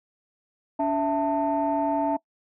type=tone cluster; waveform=sine; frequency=286.2 / 661 / 890 Hz; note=D4 / E5 / A5; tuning=-45 / +5 / +20 cents; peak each=-25 dBFS; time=0.79-2.17 s; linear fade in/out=10 ms; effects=noise-tail reverb RT60 0.1 s tail -23 dB re dry + tanh soft clip ceiling -15 dBFS